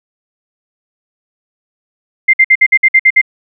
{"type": "tone bursts", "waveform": "sine", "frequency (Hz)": 2093, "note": "C7", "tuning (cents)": 0, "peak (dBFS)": -3, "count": 9, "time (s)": [2.28, 3.215], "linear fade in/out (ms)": 10, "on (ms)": 55, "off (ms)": 55, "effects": []}